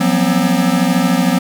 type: tone cluster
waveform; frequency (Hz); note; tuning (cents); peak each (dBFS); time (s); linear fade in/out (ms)
square; 174.6 / 187.9 / 240.7 / 262.5; F3 / F#3 / B3 / C4; 0 / +27 / -44 / +6; -18; 0-1.39; 10
effects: none